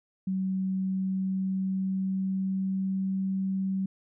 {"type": "tone with pitch glide", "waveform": "sine", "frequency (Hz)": [189.3, 191.5], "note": ["F#3", "G3"], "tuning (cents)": [40, -40], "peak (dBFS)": -26, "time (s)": [0.27, 3.86], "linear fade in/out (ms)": 5, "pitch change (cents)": 20, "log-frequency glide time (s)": [0.57, 3.24], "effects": []}